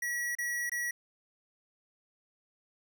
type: tone with dropouts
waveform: square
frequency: 1926 Hz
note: B6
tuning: 44 cents flat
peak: -32 dBFS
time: 0.02-0.91 s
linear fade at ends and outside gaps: 5 ms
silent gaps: 0.352-0.385 / 0.696-0.717 s
effects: none